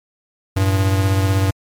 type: beating tone pair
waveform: square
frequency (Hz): 96.1 / 112.1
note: G2 / A2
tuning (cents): -34 / +33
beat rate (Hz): 16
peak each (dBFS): -15 / -23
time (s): 0.56-1.51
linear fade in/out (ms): 10
effects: MP3 96 kbps